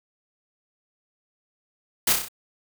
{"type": "noise with echo", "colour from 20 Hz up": "white", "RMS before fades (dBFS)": -20, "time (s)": [2.07, 2.13], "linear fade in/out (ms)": 5, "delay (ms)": 31, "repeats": 5, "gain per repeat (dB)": -4, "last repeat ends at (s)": 2.285, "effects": []}